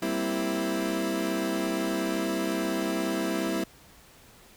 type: chord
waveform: 30% pulse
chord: C dominant seventh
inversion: second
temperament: equal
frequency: 196 / 233.1 / 261.6 / 329.6 Hz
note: G3 / Bb3 / C4 / E4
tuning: 0 / 0 / 0 / 0 cents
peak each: -30 / -33 / -31 / -27 dBFS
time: 0.02-3.64 s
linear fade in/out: 5 ms
effects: pink hiss -54 dBFS RMS until 4.56 s